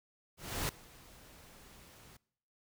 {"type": "noise with ADSR envelope", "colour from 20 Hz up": "pink", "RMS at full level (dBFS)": -34, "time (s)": [0.37, 2.17], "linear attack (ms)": 320, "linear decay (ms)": 3, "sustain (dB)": -23, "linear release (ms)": 6, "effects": ["noise-tail reverb RT60 0.7 s tail -23 dB re dry"]}